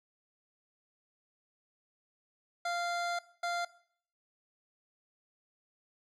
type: tone bursts at uneven times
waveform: 25% pulse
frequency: 695 Hz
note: F5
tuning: 9 cents flat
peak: -28 dBFS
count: 2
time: 2.65-3.19 / 3.43-3.65 s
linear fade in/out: 5 ms
effects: noise-tail reverb RT60 0.6 s tail -19 dB re dry + low-pass 7000 Hz 12 dB/octave